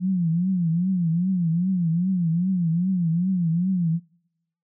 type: tone with vibrato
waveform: sine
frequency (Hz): 175.6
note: F3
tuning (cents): +10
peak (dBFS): -19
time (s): 0-4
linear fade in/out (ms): 50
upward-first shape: triangle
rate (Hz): 2.5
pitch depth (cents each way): 170
effects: noise-tail reverb RT60 0.8 s tail -26 dB re dry